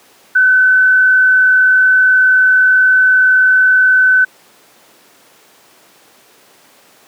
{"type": "tone with frequency modulation", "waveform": "sine", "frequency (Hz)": 1514, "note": "F#6", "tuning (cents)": 39, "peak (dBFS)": -6, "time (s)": [0.35, 4.25], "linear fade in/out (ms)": 10, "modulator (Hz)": 41.1, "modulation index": 0.37, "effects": ["pink hiss -46 dBFS RMS until 7.07 s", "high-pass 300 Hz 12 dB/octave"]}